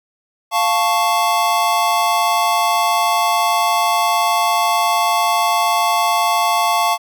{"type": "chord", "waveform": "square", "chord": "F augmented", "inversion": "none", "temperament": "equal", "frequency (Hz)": [698.5, 880, 1108.7], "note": ["F5", "A5", "C#6"], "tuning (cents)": [0, 0, 0], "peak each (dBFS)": -19, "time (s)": [0.51, 6.98], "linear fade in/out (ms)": 50, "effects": []}